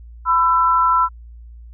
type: tone pair together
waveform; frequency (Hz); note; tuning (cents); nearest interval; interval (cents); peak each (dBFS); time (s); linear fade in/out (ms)
sine; 1003.3 / 1336; B5 / E6; +27 / +23; perfect fourth; 496; -15 / -15; 0.25-1.09; 50
effects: added 58 Hz sine -36 dBFS peak until 1.73 s